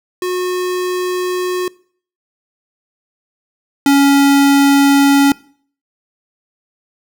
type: tone pair in turn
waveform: square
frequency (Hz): 363.3 / 279.6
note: F#4 / C#4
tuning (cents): -32 / +15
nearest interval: perfect fourth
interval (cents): 453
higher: first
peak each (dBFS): -17 / -8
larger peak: second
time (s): 0.22-1.68 / 3.86-5.32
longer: neither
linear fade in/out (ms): 2
effects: noise-tail reverb RT60 0.5 s tail -22 dB re dry